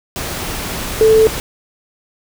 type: tone in noise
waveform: sine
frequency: 440 Hz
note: A4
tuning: in tune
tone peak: -6 dBFS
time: 1.01-1.27 s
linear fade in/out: 0 ms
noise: pink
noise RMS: -23 dBFS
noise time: 0.16-1.4 s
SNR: +14 dB
effects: none